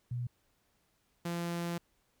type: tone pair in turn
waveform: sine / sawtooth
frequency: 121.9 / 171.4 Hz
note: B2 / F3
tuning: -22 / -32 cents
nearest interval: tritone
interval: 590 cents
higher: second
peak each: -33 / -30 dBFS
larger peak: second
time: 0.11-0.27 / 1.25-1.78 s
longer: second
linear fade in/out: 5 ms
effects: pink hiss -74 dBFS RMS until 2.2 s